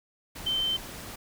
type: tone in noise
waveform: sine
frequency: 3097 Hz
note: G7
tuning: 22 cents flat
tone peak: -25 dBFS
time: 0.46-0.77 s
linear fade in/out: 10 ms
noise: pink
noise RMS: -41 dBFS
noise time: 0.35-1.16 s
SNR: +13 dB
effects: none